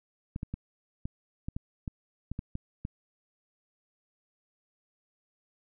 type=clicks; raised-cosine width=5 ms; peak=-22 dBFS; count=11; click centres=0.361 / 0.431 / 0.54 / 1.055 / 1.485 / 1.565 / 1.878 / 2.316 / 2.391 / 2.554 / 2.851 s; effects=none